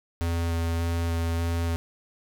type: tone with vibrato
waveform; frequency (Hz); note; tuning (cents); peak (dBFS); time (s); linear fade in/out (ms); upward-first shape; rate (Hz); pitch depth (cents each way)
square; 83.9; E2; +31; -25; 0.21-1.76; 0; square; 1.7; 9
effects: none